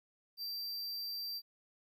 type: tone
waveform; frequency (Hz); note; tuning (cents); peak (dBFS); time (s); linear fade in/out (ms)
square; 4697; D8; -1; -39; 0.37-1.42; 50
effects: 13-bit